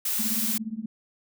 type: noise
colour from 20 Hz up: blue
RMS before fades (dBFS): -27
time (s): 0.05-0.58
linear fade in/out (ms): 5
type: tone with tremolo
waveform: sine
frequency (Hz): 220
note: A3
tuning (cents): 0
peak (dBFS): -26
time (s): 0.19-0.86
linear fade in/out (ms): 5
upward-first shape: triangle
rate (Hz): 17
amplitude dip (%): 100
effects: none

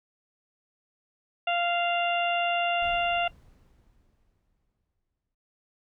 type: harmonic tone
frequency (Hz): 695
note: F5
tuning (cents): -9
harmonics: 1 / 2 / 3 / 4 / 5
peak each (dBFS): -26 / -33 / -37 / -28 / -41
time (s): 1.47-3.28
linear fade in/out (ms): 5
type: noise with exponential decay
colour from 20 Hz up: brown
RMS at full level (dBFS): -45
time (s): 2.82-5.35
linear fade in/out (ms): 5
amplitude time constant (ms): 550
effects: noise-tail reverb RT60 0.1 s tail -21 dB re dry

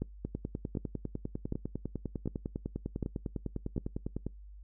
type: two click trains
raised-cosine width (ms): 3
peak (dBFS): -20 / -22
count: 6 / 41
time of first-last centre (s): 0.02-3.779 / 0.25-4.266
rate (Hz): 1.33 / 9.96
effects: noise-tail reverb RT60 0.2 s tail -25 dB re dry + added 50 Hz sine -47 dBFS peak until 4.63 s

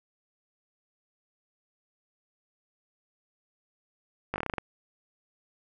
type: slowing click train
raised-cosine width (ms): 0.5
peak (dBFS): -15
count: 9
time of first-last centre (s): 4.34-4.582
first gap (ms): 19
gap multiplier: 1.13
effects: none

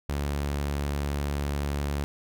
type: tone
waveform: sawtooth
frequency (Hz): 71.6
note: D2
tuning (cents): -43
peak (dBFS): -23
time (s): 0.09-2.04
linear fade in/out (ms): 0
effects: none

